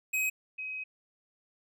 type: tone pair in turn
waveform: square / sine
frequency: 2532 / 2532 Hz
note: D#7 / D#7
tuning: +30 / +30 cents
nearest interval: unison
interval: 0 cents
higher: neither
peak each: -28 / -35 dBFS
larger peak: first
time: 0.13-0.3 / 0.58-0.84 s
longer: second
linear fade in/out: 10 ms
effects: none